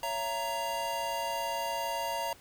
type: chord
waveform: square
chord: A# diminished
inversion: first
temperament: just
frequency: 559.4 / 671.3 / 932.3 Hz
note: C#5 / E5 / A#5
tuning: +16 / +31 / 0 cents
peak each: -40 / -38 / -34 dBFS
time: 0.03-2.33 s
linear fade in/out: 2 ms
effects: pink hiss -56 dBFS RMS until 2.4 s